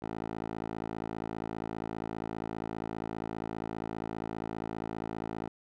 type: tone with band-pass filter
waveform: 10% pulse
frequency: 55 Hz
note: A1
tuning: in tune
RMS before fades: -38 dBFS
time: 0.02-5.49 s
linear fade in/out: 5 ms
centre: 550 Hz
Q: 0.81
effects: none